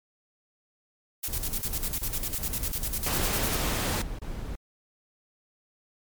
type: noise with tremolo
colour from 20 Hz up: blue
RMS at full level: -30 dBFS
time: 1.23-3.56 s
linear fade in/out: 10 ms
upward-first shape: square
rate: 10 Hz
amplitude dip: 75%
type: noise bursts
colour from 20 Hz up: brown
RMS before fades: -34 dBFS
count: 9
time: 1.28-4.556 s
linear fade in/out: 5 ms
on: 340 ms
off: 27 ms
type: noise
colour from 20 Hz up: pink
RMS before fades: -29 dBFS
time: 3.06-4.02 s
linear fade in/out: 5 ms
effects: MP3 96 kbps

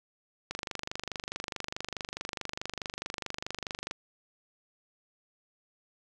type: click train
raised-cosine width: 0.2 ms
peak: -17 dBFS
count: 85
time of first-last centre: 0.51-3.911 s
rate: 24.7 Hz
effects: none

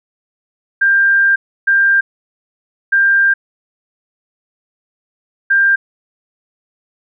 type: tone bursts at uneven times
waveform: sine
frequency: 1591 Hz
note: G6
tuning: 25 cents sharp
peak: -8 dBFS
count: 4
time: 0.81-1.36 / 1.67-2.01 / 2.92-3.34 / 5.5-5.76 s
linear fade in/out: 10 ms
effects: none

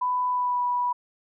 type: tone with pitch glide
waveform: sine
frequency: 996 to 980.6 Hz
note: B5 to B5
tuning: +14 to -13 cents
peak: -22 dBFS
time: 0.01-0.93 s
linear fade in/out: 10 ms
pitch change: -27 cents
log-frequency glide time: 0.29-0.63 s
effects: none

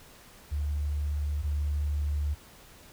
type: tone pair in turn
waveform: sine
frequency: 73.42 / 73.42 Hz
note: D2 / D2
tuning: 0 / 0 cents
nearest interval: unison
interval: 0 cents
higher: neither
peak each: -27 / -26 dBFS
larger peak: second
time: 0.51-1.43 / 1.43-2.35 s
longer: neither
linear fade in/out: 20 ms
effects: pink hiss -53 dBFS RMS until 2.92 s

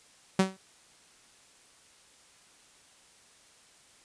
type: tone with exponential decay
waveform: sawtooth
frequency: 190 Hz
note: F#3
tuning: 46 cents sharp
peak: -14 dBFS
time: 0.39-0.57 s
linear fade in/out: 5 ms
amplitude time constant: 39 ms
effects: white hiss -59 dBFS RMS until 4.04 s + resampled to 22050 Hz

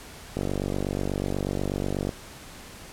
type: click train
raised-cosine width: 2 ms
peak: -14 dBFS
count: 84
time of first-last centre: 0.37-2.092 s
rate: 48.2 Hz
effects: pink hiss -44 dBFS RMS until 2.92 s + low-pass 12000 Hz 12 dB/octave

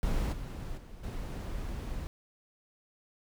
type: noise with level steps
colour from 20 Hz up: brown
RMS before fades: -30 / -39 / -47 / -37 dBFS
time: 0.03-2.07 s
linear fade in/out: 0 ms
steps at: 0.32 / 0.77 / 1.03 s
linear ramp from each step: 10 ms
effects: none

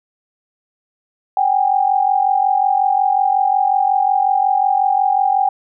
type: tone pair together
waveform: sine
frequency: 764.5 / 810 Hz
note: G5 / G#5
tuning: -44 / -43 cents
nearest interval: minor second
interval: 101 cents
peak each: -15 dBFS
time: 1.37-5.49 s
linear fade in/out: 2 ms
effects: none

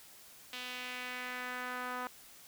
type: tone with band-pass filter sweep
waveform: sawtooth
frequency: 249.9 Hz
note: B3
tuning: 21 cents sharp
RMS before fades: -41 dBFS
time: 0.53-2.07 s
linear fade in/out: 0 ms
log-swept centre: 3200 to 1200 Hz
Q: 1.9
effects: white hiss -56 dBFS RMS until 2.47 s

